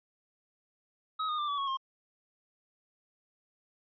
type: tone with pitch steps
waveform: square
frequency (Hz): 1272 / 1228 / 1185.4 / 1144.4 / 1104.8 / 1066.5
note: D#6 / D#6 / D6 / D6 / C#6 / C6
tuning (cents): +38 / -23 / +16 / -45 / -6 / +33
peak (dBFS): -31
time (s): 1.19-1.772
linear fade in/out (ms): 10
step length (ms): 97
effects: resampled to 11025 Hz